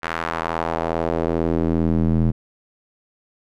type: tone with band-pass filter sweep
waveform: square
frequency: 41.2 Hz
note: E1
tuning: in tune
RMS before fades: -21 dBFS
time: 0.02-2.32 s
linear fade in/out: 20 ms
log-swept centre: 1600 to 160 Hz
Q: 1.4
effects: none